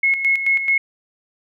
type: tone with tremolo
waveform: sine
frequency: 2175 Hz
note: C#7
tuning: 33 cents flat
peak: -13 dBFS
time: 0.03-0.78 s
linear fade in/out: 5 ms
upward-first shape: square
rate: 4.6 Hz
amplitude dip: 60%
effects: none